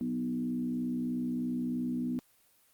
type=tone with frequency modulation; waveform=sine; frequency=246.9 Hz; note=B3; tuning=in tune; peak=-30 dBFS; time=0.01-2.19 s; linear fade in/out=0 ms; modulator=63.1 Hz; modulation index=0.76; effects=white hiss -66 dBFS RMS until 2.73 s + Opus 24 kbps